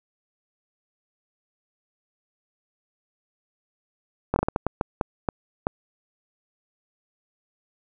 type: slowing click train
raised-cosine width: 1 ms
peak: -8 dBFS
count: 11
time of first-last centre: 4.34-5.669 s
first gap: 21 ms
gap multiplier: 1.38
effects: none